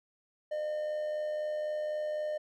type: tone with amplitude modulation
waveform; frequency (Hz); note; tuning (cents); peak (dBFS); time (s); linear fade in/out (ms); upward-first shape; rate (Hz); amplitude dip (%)
triangle; 607; D#5; -43; -28; 0.51-2.38; 10; sine; 83.9; 35
effects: none